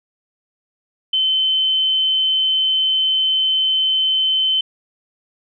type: tone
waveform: sine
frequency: 3068 Hz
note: G7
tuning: 38 cents flat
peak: -14 dBFS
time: 1.13-4.61 s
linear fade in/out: 5 ms
effects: none